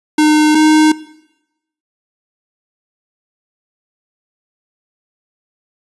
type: tone pair in turn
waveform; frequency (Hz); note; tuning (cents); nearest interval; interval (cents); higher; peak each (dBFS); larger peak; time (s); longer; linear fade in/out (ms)
square; 305.1 / 309.4; D#4 / D#4; -34 / -10; unison; 24; second; -8; neither; 0.18-0.55 / 0.55-0.92; neither; 5
effects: noise-tail reverb RT60 0.9 s tail -18 dB re dry + resampled to 24000 Hz